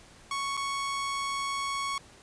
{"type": "tone with dropouts", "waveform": "sawtooth", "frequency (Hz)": 1108.7, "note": "C#6", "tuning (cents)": 0, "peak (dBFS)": -26, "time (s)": [0.31, 1.98], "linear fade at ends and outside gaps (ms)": 2, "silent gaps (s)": [0.569, 0.574], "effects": ["pink hiss -54 dBFS RMS until 2.22 s", "resampled to 22050 Hz"]}